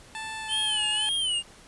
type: tone with pitch glide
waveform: 15% pulse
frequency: 880 to 853 Hz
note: A5 to G#5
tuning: 0 to +46 cents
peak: -27 dBFS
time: 0.15-1.09 s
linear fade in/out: 0 ms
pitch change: -54 cents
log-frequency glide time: 0.4-0.71 s
type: tone with vibrato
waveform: square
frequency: 3027 Hz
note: F#7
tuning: 39 cents sharp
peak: -25 dBFS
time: 0.48-1.43 s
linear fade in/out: 50 ms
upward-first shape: sine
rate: 1.9 Hz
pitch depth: 120 cents each way
effects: pink hiss -51 dBFS RMS until 1.67 s + resampled to 24000 Hz